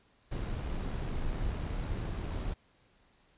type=noise with amplitude modulation; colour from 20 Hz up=brown; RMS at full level=-33 dBFS; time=0.31-2.54 s; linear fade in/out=10 ms; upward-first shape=sine; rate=74.7 Hz; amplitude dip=35%; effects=pink hiss -67 dBFS RMS until 3.37 s + resampled to 8000 Hz